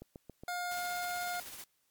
click train, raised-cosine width 2 ms, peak -33 dBFS, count 4, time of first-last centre 0.02-0.436 s, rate 7.22 Hz
25% pulse tone, 711 Hz, F5, 31 cents sharp, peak -31 dBFS, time 0.48-1.4 s, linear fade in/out 2 ms
white noise with tremolo, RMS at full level -45 dBFS, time 0.71-1.64 s, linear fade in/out 2 ms, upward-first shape sine, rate 16 Hz, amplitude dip 40%
effects white hiss -75 dBFS RMS until 1.9 s + MP3 96 kbps

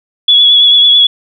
sine tone with vibrato, 3390 Hz, G#7, 35 cents sharp, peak -3 dBFS, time 0.28-1.07 s, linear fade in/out 5 ms, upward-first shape sine, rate 9.1 Hz, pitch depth 27 cents each way, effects none

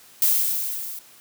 violet noise with level ramp, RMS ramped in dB -17 to -35 dBFS, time 0.22-0.99 s, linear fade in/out 2 ms, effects white hiss -50 dBFS RMS until 1.2 s + high-pass 80 Hz 12 dB/octave

